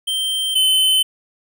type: tone pair in turn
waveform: square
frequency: 3136 / 3054 Hz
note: G7 / G7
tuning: 0 / -46 cents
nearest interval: unison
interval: 46 cents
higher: first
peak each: -19 / -13 dBFS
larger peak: second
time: 0.07-0.55 / 0.55-1.03 s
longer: neither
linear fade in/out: 10 ms
effects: none